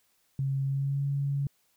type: tone with pitch glide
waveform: sine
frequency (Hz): 136.2 to 140.27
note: C#3 to C#3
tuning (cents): -30 to +21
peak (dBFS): -26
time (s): 0.39-1.47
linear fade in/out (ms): 2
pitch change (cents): +51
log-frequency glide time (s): 0.64-1.03
effects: white hiss -70 dBFS RMS until 1.76 s